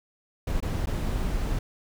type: noise with dropouts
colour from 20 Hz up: brown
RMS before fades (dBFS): -27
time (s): 0.47-1.59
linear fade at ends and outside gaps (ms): 5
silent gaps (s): 0.604-0.625 / 0.859-0.87
effects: none